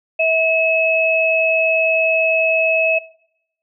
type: tone pair together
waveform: sine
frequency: 647 / 2579 Hz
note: E5 / E7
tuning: -32 / -39 cents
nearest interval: 2 octaves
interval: 2393 cents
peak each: -16 dBFS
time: 0.19-2.99 s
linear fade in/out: 10 ms
effects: noise-tail reverb RT60 0.8 s tail -22 dB re dry